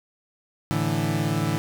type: chord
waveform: 30% pulse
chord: A suspended fourth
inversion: none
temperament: equal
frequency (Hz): 110 / 146.83 / 164.81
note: A2 / D3 / E3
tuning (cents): 0 / 0 / 0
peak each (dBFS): -25 / -24 / -24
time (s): 0.71-1.58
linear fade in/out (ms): 0
effects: none